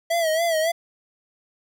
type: tone with vibrato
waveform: square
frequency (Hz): 654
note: E5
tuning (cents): -14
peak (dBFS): -20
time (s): 0.1-0.72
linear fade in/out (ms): 10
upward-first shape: sine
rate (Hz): 3.6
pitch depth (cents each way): 80
effects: none